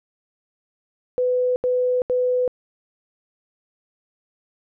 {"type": "tone bursts", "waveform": "sine", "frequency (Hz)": 500, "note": "B4", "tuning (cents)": 21, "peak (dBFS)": -17, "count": 3, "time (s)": [1.18, 2.478], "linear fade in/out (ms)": 0, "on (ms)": 380, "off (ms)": 79, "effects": []}